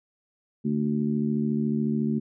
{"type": "harmonic tone", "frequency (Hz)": 74, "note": "D2", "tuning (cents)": 14, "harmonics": [2, 3, 4, 5], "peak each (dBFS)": [-30, -24, -34, -34], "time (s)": [0.64, 2.2], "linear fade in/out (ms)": 20, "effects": []}